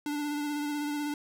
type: tone with vibrato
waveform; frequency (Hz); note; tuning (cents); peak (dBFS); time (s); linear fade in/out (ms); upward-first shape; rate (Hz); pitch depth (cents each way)
square; 293.7; D4; 0; -31; 0.06-1.14; 2; sine; 16; 23
effects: none